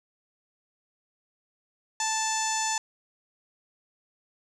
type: tone with low-pass filter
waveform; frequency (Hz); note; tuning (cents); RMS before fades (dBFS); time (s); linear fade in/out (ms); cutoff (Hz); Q
sawtooth; 880; A5; 0; -28; 2-2.78; 2; 6800; 7.2
effects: none